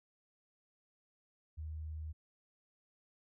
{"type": "tone", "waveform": "sine", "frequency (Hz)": 78, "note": "D#2", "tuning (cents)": 5, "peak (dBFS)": -40, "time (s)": [1.57, 2.13], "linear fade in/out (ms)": 20, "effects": []}